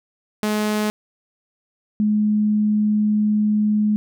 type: tone pair in turn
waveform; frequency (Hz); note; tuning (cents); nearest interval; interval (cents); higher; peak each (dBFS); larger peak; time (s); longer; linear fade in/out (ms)
sawtooth / sine; 212 / 211.2; G#3 / G#3; +36 / +29; unison; 7; first; -15; neither; 0.43-0.9 / 2-3.96; second; 0
effects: none